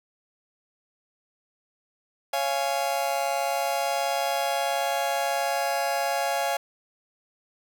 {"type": "chord", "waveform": "40% pulse", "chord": "Db major", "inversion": "none", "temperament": "just", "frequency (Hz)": [554.4, 693, 831.5], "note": ["Db5", "F5", "Ab5"], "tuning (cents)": [0, -14, 2], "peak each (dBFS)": [-29, -27, -28], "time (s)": [2.33, 6.57], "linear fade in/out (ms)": 5, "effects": ["9-bit"]}